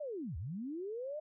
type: linear two-way sweep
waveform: sine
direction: down then up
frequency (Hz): 623 to 68.5 to 623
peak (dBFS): -38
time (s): 0-1.2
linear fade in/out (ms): 10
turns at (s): 0.37
effects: none